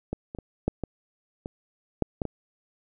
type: clicks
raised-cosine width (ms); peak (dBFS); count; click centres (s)
2; -16 / -23 / -22 / -10 / -16 / -20 / -9 / -14 / -17; 9; 0.13 / 0.349 / 0.387 / 0.68 / 0.837 / 1.459 / 2.023 / 2.218 / 2.253
effects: none